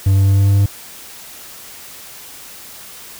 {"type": "tone with pitch steps", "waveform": "triangle", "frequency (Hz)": [96.9, 97.52, 98.14, 98.76, 99.39, 100.03], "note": ["G2", "G2", "G2", "G2", "G2", "G2"], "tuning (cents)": [-20, -8, 2, 13, 24, 36], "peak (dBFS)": -7, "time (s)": [0.06, 0.66], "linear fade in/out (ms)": 5, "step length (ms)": 100, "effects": ["white hiss -36 dBFS RMS until 3.19 s"]}